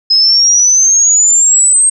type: exponential sweep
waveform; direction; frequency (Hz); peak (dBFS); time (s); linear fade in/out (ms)
sine; up; 5090 to 8470; -5; 0.1-1.9; 10
effects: none